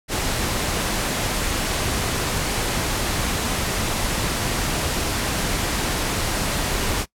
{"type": "noise", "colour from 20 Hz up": "pink", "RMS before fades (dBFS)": -23, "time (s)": [0.08, 7.06], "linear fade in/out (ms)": 50, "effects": ["noise-tail reverb RT60 0.1 s tail -21 dB re dry", "low-pass 12000 Hz 12 dB/octave"]}